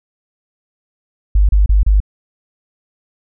sine tone bursts, 50.2 Hz, G1, 42 cents sharp, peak -7 dBFS, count 4, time 1.35-2.003 s, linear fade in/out 5 ms, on 140 ms, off 31 ms, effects none

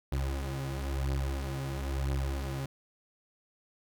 30% pulse beating tone pair, 67.2 / 68.2 Hz, C2 / C#2, +47 / -28 cents, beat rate 1 Hz, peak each -33 / -30 dBFS, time 0.12-2.66 s, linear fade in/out 5 ms, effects none

